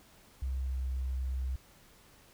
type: tone with pitch glide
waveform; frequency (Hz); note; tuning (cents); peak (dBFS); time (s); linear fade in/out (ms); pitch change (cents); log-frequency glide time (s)
sine; 65.41 to 64.85; C2 to C2; 0 to -15; -31; 0.42-1.56; 5; -15; 0.62-0.79
effects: pink hiss -60 dBFS RMS until 2.33 s